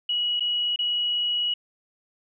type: tone with dropouts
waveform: sine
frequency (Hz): 2916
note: F#7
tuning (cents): -26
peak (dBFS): -22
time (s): 0.09-1.54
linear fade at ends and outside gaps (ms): 5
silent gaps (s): 0.397-0.405 / 0.761-0.789
effects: none